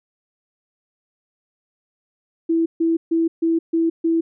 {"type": "tone bursts", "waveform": "sine", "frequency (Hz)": 329.6, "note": "E4", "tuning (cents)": 0, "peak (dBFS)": -15, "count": 6, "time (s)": [2.49, 4.21], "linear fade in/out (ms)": 10, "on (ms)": 170, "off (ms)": 140, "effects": []}